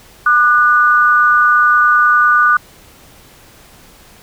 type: tone pair together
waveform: sine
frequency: 1201 / 1471.3 Hz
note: D6 / F#6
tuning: +38 / -10 cents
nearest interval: major third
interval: 352 cents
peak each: -10 dBFS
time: 0.26-2.57 s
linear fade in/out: 5 ms
effects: pink hiss -43 dBFS RMS until 4.22 s